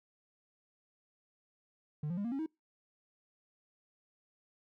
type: tone with pitch steps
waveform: triangle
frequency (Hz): 150 / 174.31 / 202.6 / 235.4 / 273.5 / 317.8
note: D3 / F3 / G#3 / A#3 / C#4 / D#4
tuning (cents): +37 / -3 / -43 / +17 / -23 / +37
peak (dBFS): -31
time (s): 2.03-2.462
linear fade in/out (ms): 5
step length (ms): 72
effects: noise-tail reverb RT60 0.2 s tail -26 dB re dry + tanh soft clip ceiling -27 dBFS